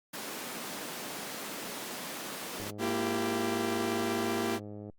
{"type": "high-pass noise", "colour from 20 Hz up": "pink", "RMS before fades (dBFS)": -40, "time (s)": [0.13, 2.71], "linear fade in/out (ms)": 10, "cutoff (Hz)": 190, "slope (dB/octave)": 24}
{"type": "click train", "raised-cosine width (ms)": 2, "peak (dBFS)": -31, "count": 240, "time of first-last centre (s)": [2.6, 4.898], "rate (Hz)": 104}
{"type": "chord", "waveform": "sawtooth", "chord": "E diminished", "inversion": "second", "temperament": "equal with one note detuned", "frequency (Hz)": [233.1, 336.7, 392], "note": ["Bb3", "E4", "G4"], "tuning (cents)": [0, 37, 0], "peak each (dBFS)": -30, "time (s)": [2.78, 4.6], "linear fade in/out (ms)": 50}
{"effects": ["Opus 48 kbps"]}